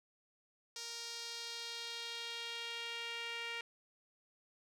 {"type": "tone with band-pass filter sweep", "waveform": "sawtooth", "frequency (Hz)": 466.2, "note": "A#4", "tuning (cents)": 0, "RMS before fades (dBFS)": -44, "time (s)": [0.76, 3.61], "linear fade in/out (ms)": 2, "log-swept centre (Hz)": [5300, 2500], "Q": 2.2, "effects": []}